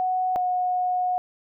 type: tone pair in turn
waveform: sine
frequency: 740 / 728.1 Hz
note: F#5 / F#5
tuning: 0 / -28 cents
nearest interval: unison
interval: 28 cents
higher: first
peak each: -21 dBFS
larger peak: neither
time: 0-0.36 / 0.36-1.18 s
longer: second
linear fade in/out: 0 ms
effects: none